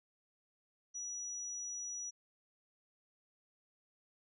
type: tone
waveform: sine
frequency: 5850 Hz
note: F#8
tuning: 21 cents flat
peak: -40 dBFS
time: 0.94-2.11 s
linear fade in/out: 20 ms
effects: none